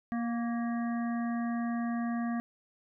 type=harmonic tone with a mistuned harmonic; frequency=235.2 Hz; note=A#3; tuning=16 cents sharp; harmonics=1 / 3 / 5 / 7 / 8; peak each=-30 / -40 / -44 / -47 / -48 dBFS; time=0.12-2.4 s; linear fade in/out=0 ms; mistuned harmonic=5; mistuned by=-30 cents; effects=none